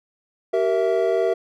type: chord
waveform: triangle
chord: E diminished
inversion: first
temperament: equal with one note detuned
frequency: 383.3 / 466.2 / 659.3 Hz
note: G4 / Bb4 / E5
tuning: -39 / 0 / 0 cents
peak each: -20 dBFS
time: 0.53-1.34 s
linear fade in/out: 10 ms
effects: none